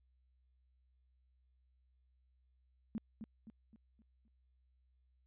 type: tone with echo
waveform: sine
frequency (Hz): 220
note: A3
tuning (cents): 0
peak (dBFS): -36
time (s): 2.95-2.98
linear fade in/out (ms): 0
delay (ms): 260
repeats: 5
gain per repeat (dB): -7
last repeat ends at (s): 4.28
effects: added 63 Hz sine -70 dBFS peak until 5.26 s + resampled to 8000 Hz